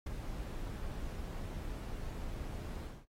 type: noise with ADSR envelope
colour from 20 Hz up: brown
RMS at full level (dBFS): -35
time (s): 0.06-3.06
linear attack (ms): 8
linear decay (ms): 17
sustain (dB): -6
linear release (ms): 230
effects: AAC 48 kbps